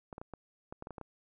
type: clicks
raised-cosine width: 1 ms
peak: -29 dBFS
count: 10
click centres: 0.128 / 0.181 / 0.215 / 0.337 / 0.725 / 0.824 / 0.871 / 0.907 / 0.982 / 1.013 s
effects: none